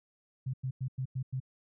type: tone bursts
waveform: sine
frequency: 130.2 Hz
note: C3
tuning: 8 cents flat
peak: -31 dBFS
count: 6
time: 0.46-1.402 s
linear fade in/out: 10 ms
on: 77 ms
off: 96 ms
effects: none